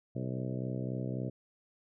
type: harmonic tone with a mistuned harmonic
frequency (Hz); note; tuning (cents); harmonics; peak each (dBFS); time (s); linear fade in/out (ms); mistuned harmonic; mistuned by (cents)
63.7; C2; -46; 2 / 3 / 4 / 5 / 6 / 7 / 8 / 9 / 10; -36 / -40 / -42 / -44 / -46 / -47 / -48 / -49 / -50; 0.15-1.3; 10; 9; -20
effects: none